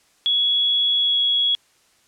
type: tone with pitch glide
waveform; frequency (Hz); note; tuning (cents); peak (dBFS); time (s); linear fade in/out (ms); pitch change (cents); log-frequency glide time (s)
sine; 3361 to 3342; G#7 to G#7; +20 to +10; -16; 0.26-1.55; 0; -10; 0.99-1.19
effects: white hiss -59 dBFS RMS until 2.07 s + low-pass 9000 Hz 12 dB/octave